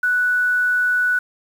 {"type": "tone with quantisation", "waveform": "sine", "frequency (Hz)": 1480, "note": "F#6", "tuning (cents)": 0, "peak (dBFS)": -15, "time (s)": [0.03, 1.19], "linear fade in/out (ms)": 5, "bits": 7, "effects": []}